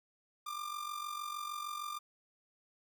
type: tone with amplitude modulation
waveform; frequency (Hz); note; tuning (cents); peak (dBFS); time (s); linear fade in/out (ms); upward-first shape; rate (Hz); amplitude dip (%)
45% pulse; 1193; D6; +27; -36; 0.46-1.99; 10; sine; 46.5; 65
effects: none